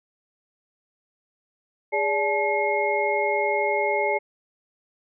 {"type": "tone cluster", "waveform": "sine", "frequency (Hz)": [410.9, 580, 862, 2151], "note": ["G#4", "D5", "A5", "C7"], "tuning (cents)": [-18, -22, -36, 47], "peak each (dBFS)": -26, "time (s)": [1.92, 4.19], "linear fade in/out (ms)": 20, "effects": []}